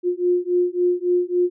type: beating tone pair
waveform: sine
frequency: 354.3 / 357.9 Hz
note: F4 / F4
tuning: +25 / +42 cents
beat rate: 3.6 Hz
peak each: -20 dBFS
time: 0.03-1.5 s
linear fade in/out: 50 ms
effects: none